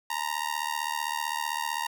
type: tone with amplitude modulation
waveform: sawtooth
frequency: 932.3 Hz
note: A#5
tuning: in tune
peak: -21 dBFS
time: 0.1-1.87 s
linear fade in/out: 5 ms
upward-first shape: sine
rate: 75.6 Hz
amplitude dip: 95%
effects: none